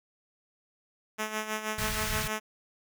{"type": "tone with tremolo", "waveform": "5% pulse", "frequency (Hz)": 215.9, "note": "A3", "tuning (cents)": -33, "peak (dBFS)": -18, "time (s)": [1.18, 2.4], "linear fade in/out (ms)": 20, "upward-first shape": "sine", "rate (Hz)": 6.3, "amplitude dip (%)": 65}
{"type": "band-stop noise", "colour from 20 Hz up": "pink", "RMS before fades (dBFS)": -33, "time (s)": [1.78, 2.28], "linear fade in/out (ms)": 5, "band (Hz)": [180, 1300], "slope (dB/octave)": 24}
{"effects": []}